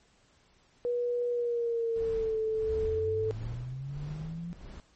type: tone with pitch glide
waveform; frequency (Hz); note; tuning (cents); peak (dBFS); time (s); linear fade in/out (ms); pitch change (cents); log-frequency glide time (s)
sine; 484.1 to 438.8; B4 to A4; -35 to -5; -27; 0.85-3.31; 0; -170; 1.29-2.38
type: noise with tremolo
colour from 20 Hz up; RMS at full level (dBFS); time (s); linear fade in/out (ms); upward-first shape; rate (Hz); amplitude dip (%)
brown; -41; 1.96-4.8; 0; sine; 1.5; 80
type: linear sweep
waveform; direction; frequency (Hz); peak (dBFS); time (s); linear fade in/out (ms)
sine; up; 69.8 to 174.61; -35; 2.67-4.53; 0
effects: pink hiss -65 dBFS RMS until 4.95 s + MP3 32 kbps